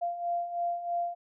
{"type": "beating tone pair", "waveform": "sine", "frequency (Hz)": [691, 694.1], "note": ["F5", "F5"], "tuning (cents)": [-19, -11], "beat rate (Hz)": 3.1, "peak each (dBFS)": [-36, -30], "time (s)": [0.01, 1.15], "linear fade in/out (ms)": 20, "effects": []}